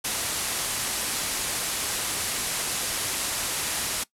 white low-pass noise, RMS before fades -29 dBFS, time 0.04-4.04 s, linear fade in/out 10 ms, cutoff 12000 Hz, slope 48 dB/octave, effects noise-tail reverb RT60 0.1 s tail -20 dB re dry

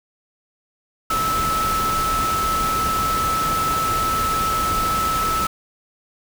sine tone in noise, 1307 Hz, E6, 15 cents flat, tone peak -19 dBFS, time 1.1-5.47 s, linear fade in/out 5 ms, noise pink, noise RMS -26 dBFS, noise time 1.1-5.47 s, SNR +4 dB, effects none

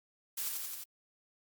blue noise with echo, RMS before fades -36 dBFS, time 0.37-0.49 s, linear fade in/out 10 ms, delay 88 ms, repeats 4, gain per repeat -2 dB, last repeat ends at 0.842 s, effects Opus 48 kbps

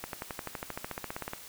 accelerating click train, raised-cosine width 0.5 ms, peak -20 dBFS, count 19, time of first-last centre 0.04-1.334 s, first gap 92 ms, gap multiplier 0.97, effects white hiss -48 dBFS RMS until 1.48 s

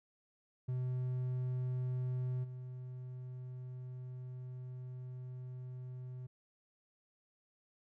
triangle tone with level steps, 126.7 Hz, B2, 45 cents sharp, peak -32 / -41 dBFS, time 0.68-6.27 s, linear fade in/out 10 ms, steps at 2.43 s, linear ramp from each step 20 ms, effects none

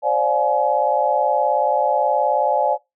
sine chord, D half-diminished seventh, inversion third, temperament just, 528.6 / 587.3 / 704.8 / 845.8 Hz, C5 / D5 / F5 / Ab5, +18 / 0 / +16 / +31 cents, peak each -23 / -20 / -23 / -19 dBFS, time 0.02-2.78 s, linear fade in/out 50 ms, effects noise-tail reverb RT60 0.2 s tail -23 dB re dry

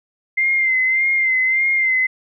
sine tone with vibrato, 2086 Hz, C7, 6 cents flat, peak -14 dBFS, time 0.37-2.07 s, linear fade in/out 10 ms, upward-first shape sine, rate 1.7 Hz, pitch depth 41 cents each way, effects none

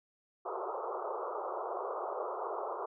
pink band-pass noise, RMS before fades -38 dBFS, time 0.45-2.86 s, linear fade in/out 10 ms, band 370 to 1300 Hz, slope 96 dB/octave, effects none

